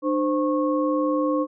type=tone cluster; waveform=sine; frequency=300.2 / 519 / 1095 Hz; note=D4 / C5 / C#6; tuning=+38 / -14 / -22 cents; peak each=-22 / -24 / -28 dBFS; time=0.02-1.47 s; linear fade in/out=50 ms; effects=none